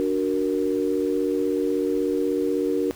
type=chord; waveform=sine; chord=D augmented; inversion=none; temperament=equal; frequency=293.7 / 370 / 466.2 Hz; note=D4 / F#4 / A#4; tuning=0 / 0 / 0 cents; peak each=-25 dBFS; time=0-2.91 s; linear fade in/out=0 ms; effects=pink hiss -46 dBFS RMS until 2.95 s